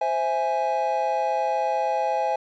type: chord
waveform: triangle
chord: C augmented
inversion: none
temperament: equal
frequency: 523.3 / 659.3 / 830.6 Hz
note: C5 / E5 / G#5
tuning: 0 / 0 / 0 cents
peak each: -26 / -25 / -22 dBFS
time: 0.01-2.36 s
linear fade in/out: 5 ms
effects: resampled to 16000 Hz